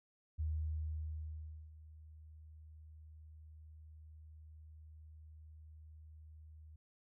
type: tone with ADSR envelope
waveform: sine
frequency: 77.78 Hz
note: D#2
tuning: in tune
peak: -34 dBFS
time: 0.38-6.76 s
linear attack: 23 ms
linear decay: 1300 ms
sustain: -19 dB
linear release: 4 ms
effects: none